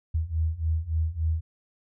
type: beating tone pair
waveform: sine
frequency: 78.4 / 81.9 Hz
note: D#2 / E2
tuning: +14 / -11 cents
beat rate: 3.5 Hz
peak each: -28 / -26 dBFS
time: 0.14-1.41 s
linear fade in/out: 10 ms
effects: none